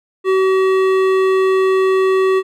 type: tone with hard clipping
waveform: triangle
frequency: 379.6 Hz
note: F#4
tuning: 44 cents sharp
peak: -13 dBFS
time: 0.24-2.43 s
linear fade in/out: 50 ms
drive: 17 dB
effects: none

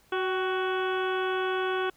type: harmonic tone with a mistuned harmonic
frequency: 372.2 Hz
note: F#4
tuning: 10 cents sharp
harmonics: 1 / 2 / 3 / 4 / 5 / 6 / 7 / 8 / 9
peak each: -28 / -35 / -34 / -33 / -45 / -47 / -42 / -45 / -42 dBFS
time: 0.12-1.9 s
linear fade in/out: 5 ms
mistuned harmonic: 2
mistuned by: +46 cents
effects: pink hiss -62 dBFS RMS until 1.96 s

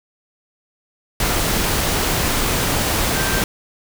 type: tone in noise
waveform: sine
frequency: 1568 Hz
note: G6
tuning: in tune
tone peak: -26 dBFS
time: 3.16-3.41 s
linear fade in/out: 2 ms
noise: pink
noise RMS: -19 dBFS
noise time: 1.2-3.44 s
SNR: -10 dB
effects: none

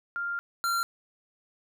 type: tone pair in turn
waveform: sine / square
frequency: 1396.9 / 1376.1 Hz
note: F6 / F6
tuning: 0 / -26 cents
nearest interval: unison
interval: 26 cents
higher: first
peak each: -29 / -26 dBFS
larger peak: second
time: 0.16-0.39 / 0.64-0.83 s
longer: first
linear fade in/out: 0 ms
effects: none

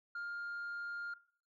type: tone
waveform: sine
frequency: 1406 Hz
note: F6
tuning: 11 cents sharp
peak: -37 dBFS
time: 0.15-1.14 s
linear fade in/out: 5 ms
effects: noise-tail reverb RT60 0.5 s tail -19 dB re dry + tanh soft clip ceiling -38 dBFS

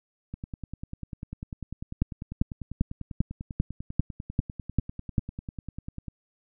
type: two click trains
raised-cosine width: 5 ms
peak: -23 / -10 dBFS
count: 59 / 9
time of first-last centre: 0.34-6.083 / 2.02-5.182 s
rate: 10.1 / 2.53 Hz
effects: none

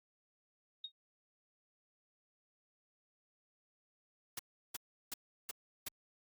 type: tone with exponential decay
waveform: sine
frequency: 3729 Hz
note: A#7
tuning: in tune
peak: -38 dBFS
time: 0.84-0.92 s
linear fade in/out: 5 ms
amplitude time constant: 17 ms
type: noise bursts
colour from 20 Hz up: white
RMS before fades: -41 dBFS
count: 5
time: 4.37-5.885 s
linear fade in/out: 5 ms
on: 23 ms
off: 350 ms
effects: Opus 48 kbps

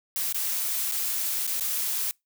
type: noise with dropouts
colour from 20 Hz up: blue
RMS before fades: -28 dBFS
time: 0.16-2.11 s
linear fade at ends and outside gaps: 0 ms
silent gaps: 0.325-0.345 / 0.914-0.921 / 1.467-1.476 / 1.598-1.608 s
effects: noise-tail reverb RT60 0.2 s tail -26 dB re dry

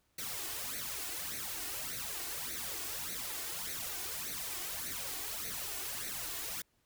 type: noise with flanger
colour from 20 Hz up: white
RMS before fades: -40 dBFS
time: 0.18-6.62 s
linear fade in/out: 5 ms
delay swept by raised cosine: 0.48 to 2.78 ms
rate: 1.7 Hz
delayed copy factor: +0.75
effects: pink hiss -75 dBFS RMS until 6.85 s

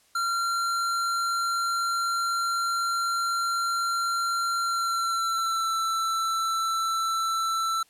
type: tone with pitch glide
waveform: square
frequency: 1374 to 1332.6 Hz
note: F6 to E6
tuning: -29 to +18 cents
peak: -25 dBFS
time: 0.15-7.83 s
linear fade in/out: 5 ms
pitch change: -53 cents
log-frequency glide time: 4.62-5.72 s
effects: white hiss -62 dBFS RMS until 7.89 s + low-pass 11000 Hz 12 dB/octave

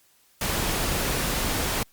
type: noise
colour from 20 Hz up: pink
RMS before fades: -26 dBFS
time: 0.41-1.83 s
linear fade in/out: 2 ms
effects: white hiss -61 dBFS RMS until 1.92 s + Opus 48 kbps

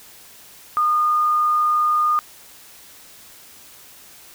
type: tone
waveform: sine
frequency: 1221 Hz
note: D#6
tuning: 33 cents flat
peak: -15 dBFS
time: 0.77-2.19 s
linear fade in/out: 0 ms
effects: white hiss -45 dBFS RMS until 4.34 s

